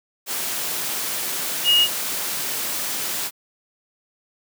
sine tone in noise, 2869 Hz, F7, 46 cents sharp, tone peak -13 dBFS, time 1.64-1.88 s, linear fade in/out 50 ms, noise white, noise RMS -26 dBFS, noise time 0.26-3.31 s, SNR +10 dB, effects high-pass 150 Hz 12 dB/octave

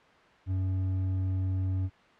sine tone with hard clipping, 93.9 Hz, F#2, 26 cents sharp, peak -28 dBFS, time 0.46-1.9 s, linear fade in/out 50 ms, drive 5 dB, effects white hiss -57 dBFS RMS until 2.19 s + low-pass 2000 Hz 12 dB/octave

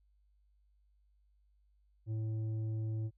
sine tone with tanh clipping, 110 Hz, A2, in tune, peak -35 dBFS, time 2.06-3.11 s, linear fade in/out 50 ms, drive 7 dB, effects added 50 Hz sine -67 dBFS peak until 3.17 s

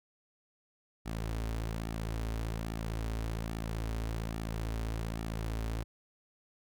sawtooth tone with flanger, 55.4 Hz, A1, 13 cents sharp, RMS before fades -36 dBFS, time 1.05-5.84 s, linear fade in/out 20 ms, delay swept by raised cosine 1.9 to 6.1 ms, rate 1.2 Hz, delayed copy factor -0.5, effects none

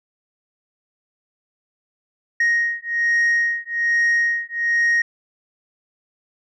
sine beating tone pair, 1871 / 1872.2 Hz, A#6 / A#6, +6 / +7 cents, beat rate 1.2 Hz, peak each -18 dBFS, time 2.4-5.02 s, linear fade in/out 5 ms, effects tanh soft clip ceiling -13 dBFS

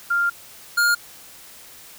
sine / square tone pair in turn, 1396.9 / 1413.9 Hz, F6 / F6, 0 / +21 cents, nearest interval unison, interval 21 cents, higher second, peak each -17 / -16 dBFS, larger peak second, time 0.1-0.3 / 0.77-0.95 s, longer first, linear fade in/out 10 ms, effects white hiss -44 dBFS RMS until 1.98 s

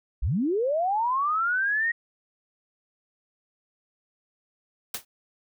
sine linear sweep, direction up, 37.27 to 1894 Hz, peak -22 dBFS, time 0.22-1.92 s, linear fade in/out 10 ms
white noise with exponential decay, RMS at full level -26 dBFS, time 4.94-5.05 s, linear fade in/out 5 ms, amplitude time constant 23 ms
effects none

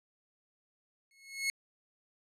sawtooth tone with exponential growth, 2181 Hz, C#7, 29 cents flat, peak -24 dBFS, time 1.11-1.5 s, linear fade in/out 1 ms, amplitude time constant 84 ms, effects low-pass 12000 Hz 12 dB/octave

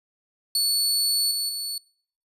sawtooth tone with level steps, 4435 Hz, C#8, in tune, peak -17 / -21 / -25 dBFS, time 0.55-1.78 s, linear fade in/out 2 ms, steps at 1.31 / 1.49 s, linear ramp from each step 2 ms, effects noise-tail reverb RT60 0.6 s tail -26 dB re dry + resampled to 32000 Hz

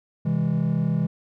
triangle chord, C augmented, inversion none, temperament just, 130.81 / 163.52 / 204.4 Hz, C3 / E3 / G#3, 0 / -14 / -27 cents, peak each -24 / -20 / -24 dBFS, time 0.25-1.07 s, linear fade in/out 10 ms, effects tanh soft clip ceiling -11 dBFS

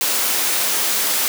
white high-pass noise, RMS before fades -19 dBFS, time 0.01-1.28 s, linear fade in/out 0 ms, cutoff 280 Hz, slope 12 dB/octave, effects none

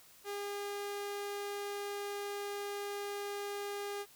sawtooth tone, 405.7 Hz, G#4, 41 cents flat, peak -34 dBFS, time 0.24-4.06 s, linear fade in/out 50 ms, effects white hiss -60 dBFS RMS until 4.15 s

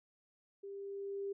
sine tone with level ramp, 397.1 Hz, G4, 22 cents sharp, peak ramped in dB -44 to -36 dBFS, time 0.63-1.33 s, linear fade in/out 10 ms, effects none

